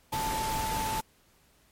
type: tone in noise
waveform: sine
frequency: 880 Hz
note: A5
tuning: in tune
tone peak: -30 dBFS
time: 0.12-1.01 s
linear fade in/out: 10 ms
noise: pink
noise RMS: -34 dBFS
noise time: 0.12-1.01 s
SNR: +1 dB
effects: pink hiss -64 dBFS RMS until 1.71 s + MP3 64 kbps